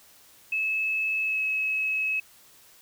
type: tone with pitch glide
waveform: sine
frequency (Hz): 2598 to 2573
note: E7 to E7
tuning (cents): -26 to -43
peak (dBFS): -24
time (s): 0.52-2.2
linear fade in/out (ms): 5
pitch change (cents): -17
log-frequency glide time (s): 1.22-1.41
effects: white hiss -55 dBFS RMS until 2.81 s